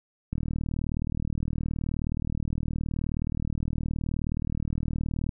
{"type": "click train", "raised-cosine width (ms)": 5, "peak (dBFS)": -17, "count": 195, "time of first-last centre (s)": [0.33, 5.292], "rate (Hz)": 39.1, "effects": []}